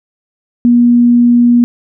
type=tone; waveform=sine; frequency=240.1 Hz; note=B3; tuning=49 cents flat; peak=-4 dBFS; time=0.65-1.64 s; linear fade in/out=0 ms; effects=none